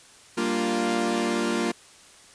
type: chord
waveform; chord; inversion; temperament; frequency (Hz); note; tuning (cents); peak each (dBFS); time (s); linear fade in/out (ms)
sawtooth; G minor seventh; none; equal; 196 / 233.1 / 293.7 / 349.2; G3 / Bb3 / D4 / F4; 0 / 0 / 0 / 0; -28 / -23 / -29 / -23; 0.37-1.72; 10
effects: white hiss -51 dBFS RMS until 2.34 s + resampled to 22050 Hz